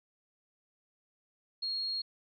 sine tone, 4279 Hz, C8, 38 cents sharp, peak -32 dBFS, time 1.62-2.02 s, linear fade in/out 10 ms, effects none

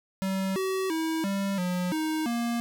square tone with pitch steps, 191.6 / 379.7 / 322 / 197.1 / 179.8 / 313.5 / 235.4 Hz, G3 / F#4 / E4 / G3 / F#3 / D#4 / A#3, -39 / +45 / -41 / +10 / -49 / +13 / +17 cents, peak -27 dBFS, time 0.22-2.6 s, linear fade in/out 0 ms, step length 340 ms, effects none

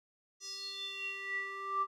square tone with band-pass filter sweep, 392 Hz, G4, in tune, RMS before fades -39 dBFS, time 0.4-1.87 s, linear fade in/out 50 ms, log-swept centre 5800 to 1100 Hz, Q 8.9, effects none

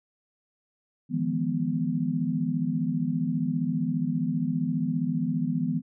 sine chord, F half-diminished seventh, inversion third, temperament equal with one note detuned, 155.56 / 170.53 / 207.7 / 246.9 Hz, Eb3 / F3 / Ab3 / Cb4, 0 / -41 / 0 / 0 cents, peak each -31 / -29 / -33 / -28 dBFS, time 1.09-5.82 s, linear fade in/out 50 ms, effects none

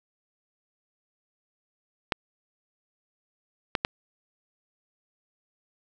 clicks, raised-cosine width 0.3 ms, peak -7 dBFS, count 3, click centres 2.122 / 3.752 / 3.849 s, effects none

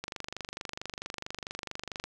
click train, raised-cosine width 0.2 ms, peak -19 dBFS, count 50, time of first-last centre 0.04-2.04 s, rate 24.5 Hz, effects none

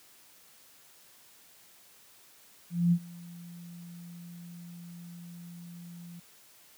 sine tone with ADSR envelope, 172.7 Hz, F3, 19 cents flat, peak -19 dBFS, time 2.7-6.2 s, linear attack 220 ms, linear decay 65 ms, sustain -24 dB, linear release 9 ms, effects white hiss -58 dBFS RMS until 6.77 s + high-pass 80 Hz 12 dB/octave

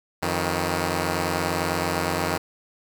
5% pulse tone pair together, 88.7 / 158.05 Hz, F2 / D#3, +27 / +27 cents, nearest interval minor seventh, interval 1000 cents, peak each -14 / -15 dBFS, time 0.22-2.38 s, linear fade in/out 10 ms, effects none

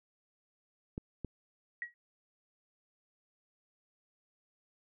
clicks, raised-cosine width 3 ms, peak -25 dBFS, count 2, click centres 0.979 / 1.247 s
sine tone with exponential decay, 1911 Hz, A#6, 43 cents sharp, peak -32 dBFS, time 1.82-1.94 s, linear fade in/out 1 ms, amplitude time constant 25 ms
effects none

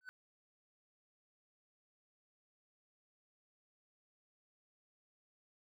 triangle tone with exponential growth, 1508 Hz, F#6, 32 cents sharp, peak -40 dBFS, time 0.01-0.09 s, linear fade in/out 0 ms, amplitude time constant 16 ms, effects none

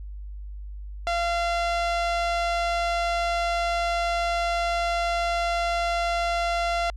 sawtooth tone, 687 Hz, F5, 29 cents flat, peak -19 dBFS, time 1.07-6.9 s, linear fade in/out 0 ms, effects added 50 Hz sine -34 dBFS peak until 6.96 s + low-pass 5000 Hz 12 dB/octave

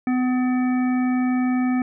harmonic tone with a mistuned harmonic, 253 Hz, B3, 42 cents sharp, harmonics 1 / 3 / 5 / 7 / 9, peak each -18 / -31 / -36 / -37 / -37 dBFS, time 0.07-1.82 s, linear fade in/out 2 ms, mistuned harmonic 3, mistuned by -16 cents, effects none

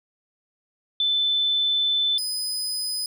sine / sawtooth tone pair in turn, 3520 / 5007 Hz, A7 / D#8, 0 / +10 cents, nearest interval tritone, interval 610 cents, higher second, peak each -19 / -23 dBFS, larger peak first, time 1-2.18 / 2.18-3.06 s, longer first, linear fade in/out 2 ms, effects none

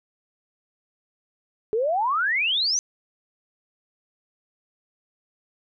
sine exponential sweep, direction up, 415.3 to 6250 Hz, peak -20 dBFS, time 1.73-2.79 s, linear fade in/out 0 ms, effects none

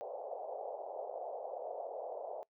pink band-pass noise, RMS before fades -43 dBFS, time 0.01-2.43 s, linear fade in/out 0 ms, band 490 to 760 Hz, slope 48 dB/octave, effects noise-tail reverb RT60 0.1 s tail -22 dB re dry

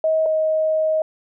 sine tone pair in turn, 635 / 628.8 Hz, D#5 / D#5, +35 / +18 cents, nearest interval unison, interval 17 cents, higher first, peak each -15 / -16 dBFS, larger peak first, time 0.04-0.26 / 0.26-1.02 s, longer second, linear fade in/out 2 ms, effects none

